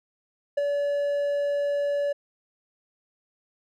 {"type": "tone with ADSR envelope", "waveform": "triangle", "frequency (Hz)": 573, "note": "D5", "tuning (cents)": -43, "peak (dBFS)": -17, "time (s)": [0.57, 2.13], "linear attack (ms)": 9, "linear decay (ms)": 16, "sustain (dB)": -4, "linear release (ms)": 11, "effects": []}